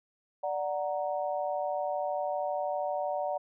sine chord, D augmented, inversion none, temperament equal, 587.3 / 740 / 932.3 Hz, D5 / F#5 / A#5, 0 / 0 / 0 cents, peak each -32 / -33 / -38 dBFS, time 0.43-3.38 s, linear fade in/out 10 ms, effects none

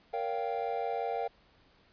triangle chord, G half-diminished seventh, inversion first, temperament equal with one note detuned, 466.2 / 564.1 / 698.5 / 784 Hz, Bb4 / Db5 / F5 / G5, 0 / +30 / 0 / 0 cents, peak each -34 / -38 / -34 / -34 dBFS, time 0.13-1.28 s, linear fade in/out 10 ms, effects pink hiss -64 dBFS RMS until 1.92 s + resampled to 11025 Hz

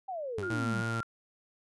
sine exponential sweep, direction down, 793 to 177.7 Hz, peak -34 dBFS, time 0.08-0.82 s, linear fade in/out 10 ms
sawtooth tone with exponential decay, 98.6 Hz, G2, 11 cents sharp, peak -30 dBFS, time 0.38-0.7 s, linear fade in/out 0 ms, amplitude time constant 69 ms
sine tone with vibrato, 1399 Hz, F6, 3 cents sharp, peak -35 dBFS, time 0.43-1.03 s, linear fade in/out 0 ms, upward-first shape sine, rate 3.1 Hz, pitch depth 28 cents each way
sawtooth tone, 114.3 Hz, A#2, 34 cents flat, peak -28 dBFS, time 0.5-1.01 s, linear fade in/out 5 ms
effects resampled to 24000 Hz

